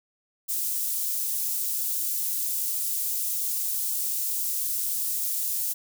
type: high-pass noise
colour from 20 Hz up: white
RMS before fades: -28 dBFS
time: 0.48-5.74 s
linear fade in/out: 20 ms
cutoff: 8200 Hz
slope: 12 dB/octave
effects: none